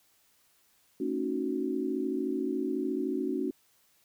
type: chord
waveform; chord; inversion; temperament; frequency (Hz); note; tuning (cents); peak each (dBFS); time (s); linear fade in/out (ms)
sine; D# minor seventh; second; equal with one note detuned; 227.5 / 277.2 / 311.1 / 370; A#3 / C#4 / D#4 / F#4; -42 / 0 / 0 / 0; -37 / -32 / -36 / -33; 1-3.51; 5
effects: white hiss -67 dBFS RMS until 4.04 s